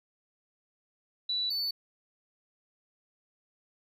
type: tone pair in turn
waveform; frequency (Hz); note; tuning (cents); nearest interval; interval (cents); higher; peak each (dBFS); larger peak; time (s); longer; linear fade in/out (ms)
sine / triangle; 3951 / 4496; B7 / C#8; 0 / +24; major second; 224; second; -28; neither; 1.29-1.5 / 1.5-1.71; neither; 5
effects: none